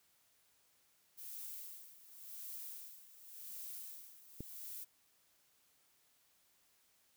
violet noise with tremolo, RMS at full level -47 dBFS, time 1.17-4.85 s, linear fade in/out 20 ms, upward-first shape sine, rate 0.9 Hz, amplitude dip 80%
click, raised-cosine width 3 ms, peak -31 dBFS, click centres 4.406 s
effects white hiss -73 dBFS RMS until 7.16 s

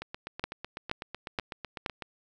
two click trains, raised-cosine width 0.3 ms, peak -21 / -13 dBFS, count 17 / 4, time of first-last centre 0.02-2.023 / 0.44-1.862 s, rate 7.99 / 2.11 Hz, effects none

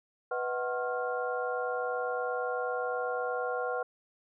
sine tone cluster, 494.1 / 637 / 745 / 1075 / 1395 Hz, B4 / D#5 / F#5 / C6 / F6, +1 / +41 / +12 / +47 / -2 cents, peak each -33 / -40 / -36 / -40 / -37 dBFS, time 0.31-3.83 s, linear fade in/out 5 ms, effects none

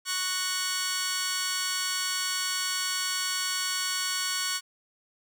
10% pulse chord, F# major, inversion second, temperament just, 1110 / 1480 / 1850 Hz, C#6 / F#6 / A#6, +2 / 0 / -14 cents, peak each -24 / -23 / -28 dBFS, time 0.05-4.61 s, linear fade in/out 50 ms, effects none

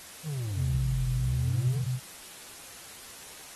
triangle exponential two-way sweep, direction down then up, 166.6 to 41.2 to 166.6 Hz, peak -28 dBFS, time 0.23-1.84 s, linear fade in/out 50 ms, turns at 1.04 s
sine tone with pitch glide, 130.81 to 126.87 Hz, C3 to B2, 0 to +47 cents, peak -26 dBFS, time 0.55-2 s, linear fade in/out 50 ms, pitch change -53 cents, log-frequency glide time 0.97-1.05 s
effects white hiss -46 dBFS RMS until 3.55 s + AAC 32 kbps

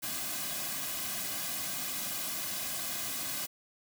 white noise with comb filter, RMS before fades -36 dBFS, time 0.02-3.47 s, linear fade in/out 20 ms, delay 2.2 ms, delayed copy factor -0.8, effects none

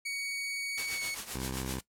sawtooth tone with pitch glide, 2242 to 2215 Hz, C#7 to C#7, +19 to -2 cents, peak -30 dBFS, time 0.05-1.15 s, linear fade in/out 10 ms, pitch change -21 cents, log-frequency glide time 0.94-1.02 s
white noise with tremolo, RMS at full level -36 dBFS, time 0.77-1.81 s, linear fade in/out 10 ms, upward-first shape triangle, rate 7.7 Hz, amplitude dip 80%
10% pulse tone, 65.3 Hz, C2, 3 cents flat, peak -27 dBFS, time 1.34-1.8 s, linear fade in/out 10 ms
effects noise-tail reverb RT60 0.1 s tail -17 dB re dry + low-pass 12000 Hz 12 dB/octave

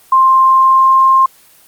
sine tone with pitch glide, 1053 to 1059.7 Hz, C6 to C6, +11 to +22 cents, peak -5 dBFS, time 0.12-1.26 s, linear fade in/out 5 ms, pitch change +11 cents, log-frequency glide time 0.44-1.07 s, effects white hiss -45 dBFS RMS until 1.67 s + Opus 24 kbps

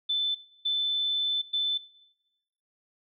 sine tone bursts at uneven times, 3521 Hz, A7, in tune, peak -24 dBFS, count 3, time 0.09-0.35 / 0.65-1.42 / 1.53-1.78 s, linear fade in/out 10 ms, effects noise-tail reverb RT60 1.0 s tail -21 dB re dry

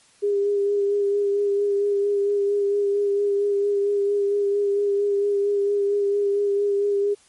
sine tone with vibrato, 404.2 Hz, G#4, 47 cents flat, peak -18 dBFS, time 0.22-7.15 s, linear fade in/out 20 ms, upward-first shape sine, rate 4.4 Hz, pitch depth 21 cents each way, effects white hiss -56 dBFS RMS until 7.28 s + MP3 48 kbps

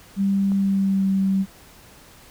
sine tone with pitch glide, 196.7 to 193.1 Hz, G3 to G3, +6 to -26 cents, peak -17 dBFS, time 0.16-1.46 s, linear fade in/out 50 ms, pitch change -32 cents, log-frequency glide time 0.54-1.08 s
click, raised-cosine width 1 ms, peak -25 dBFS, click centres 0.519 s
effects pink hiss -48 dBFS RMS until 2.3 s

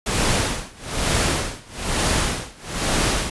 pink noise with tremolo, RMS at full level -19 dBFS, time 0.06-3.3 s, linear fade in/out 5 ms, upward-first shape sine, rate 1.1 Hz, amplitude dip 95%, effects resampled to 24000 Hz

